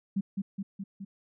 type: tone with echo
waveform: sine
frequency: 196 Hz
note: G3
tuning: in tune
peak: -25 dBFS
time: 0.16-0.21 s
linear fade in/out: 10 ms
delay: 210 ms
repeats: 4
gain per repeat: -3 dB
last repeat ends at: 1.05 s
effects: none